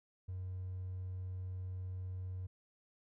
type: tone with hard clipping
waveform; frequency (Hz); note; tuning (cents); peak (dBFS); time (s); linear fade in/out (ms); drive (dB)
triangle; 92.4; F#2; -2; -40; 0.28-2.47; 10; 4
effects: none